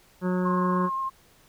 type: harmonic tone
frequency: 182.1 Hz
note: F#3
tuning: 27 cents flat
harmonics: 1 / 2 / 3 / 5 / 6 / 7 / 8 / 9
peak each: -24 / -30 / -34 / -38 / -40 / -41 / -42 / -43 dBFS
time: 0.21-0.9 s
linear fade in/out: 50 ms
type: tone with vibrato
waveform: sine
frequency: 1066 Hz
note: C6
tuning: 32 cents sharp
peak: -26 dBFS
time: 0.44-1.1 s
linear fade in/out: 20 ms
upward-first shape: sine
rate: 9.4 Hz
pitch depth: 11 cents each way
effects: pink hiss -58 dBFS RMS until 1.48 s